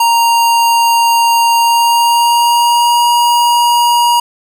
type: tone with pitch glide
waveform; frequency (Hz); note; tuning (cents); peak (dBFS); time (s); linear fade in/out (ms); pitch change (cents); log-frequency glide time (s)
square; 932.3 to 953; A#5 to A#5; 0 to +38; -8; 0-4.2; 5; +38; 1.55-3.06
effects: none